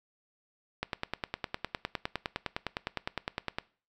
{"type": "click train", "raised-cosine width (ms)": 0.3, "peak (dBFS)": -15, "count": 28, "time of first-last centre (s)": [0.83, 3.585], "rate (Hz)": 9.8, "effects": ["noise-tail reverb RT60 0.4 s tail -21 dB re dry"]}